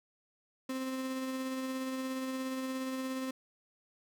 35% pulse tone with tremolo, 261.6 Hz, C4, in tune, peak -32 dBFS, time 0.69-3.31 s, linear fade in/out 5 ms, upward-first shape sine, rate 17 Hz, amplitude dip 25%, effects none

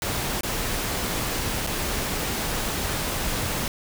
pink noise with dropouts, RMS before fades -27 dBFS, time 0.02-3.68 s, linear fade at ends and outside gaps 1 ms, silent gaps 0.409-0.433 / 1.666-1.672 s, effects none

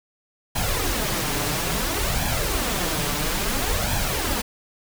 pink noise with flanger, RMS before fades -24 dBFS, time 0.55-4.42 s, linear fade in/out 10 ms, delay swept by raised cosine 1.2 to 6.9 ms, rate 0.59 Hz, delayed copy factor +0.6, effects none

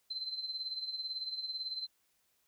sine tone with tremolo, 4086 Hz, C8, 42 cents flat, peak -34 dBFS, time 0.1-1.87 s, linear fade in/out 10 ms, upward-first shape sine, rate 18 Hz, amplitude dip 65%, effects white hiss -75 dBFS RMS until 2.47 s

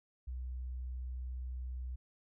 sine tone, 62.8 Hz, B1, 30 cents sharp, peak -38 dBFS, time 0.27-1.96 s, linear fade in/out 10 ms, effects none

